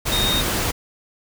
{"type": "tone in noise", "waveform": "sine", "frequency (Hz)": 3708, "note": "A#7", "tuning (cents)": -10, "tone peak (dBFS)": -20, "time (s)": [0.11, 0.42], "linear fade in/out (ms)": 20, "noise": "pink", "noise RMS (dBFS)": -22, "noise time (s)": [0.05, 0.72], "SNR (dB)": -1, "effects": []}